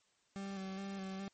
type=tone with vibrato; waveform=40% pulse; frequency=193.8 Hz; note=G3; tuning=20 cents flat; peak=-40 dBFS; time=0.36-1.28 s; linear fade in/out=0 ms; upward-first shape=square; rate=2.4 Hz; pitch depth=24 cents each way; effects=white hiss -74 dBFS RMS until 1.33 s + MP3 32 kbps